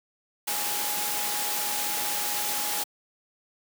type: tone in noise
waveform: sine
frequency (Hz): 832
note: G#5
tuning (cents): +3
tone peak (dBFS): -36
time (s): 0.47-2.84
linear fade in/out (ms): 10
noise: white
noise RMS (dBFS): -29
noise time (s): 0.47-2.84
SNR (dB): -10
effects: high-pass 200 Hz 12 dB/octave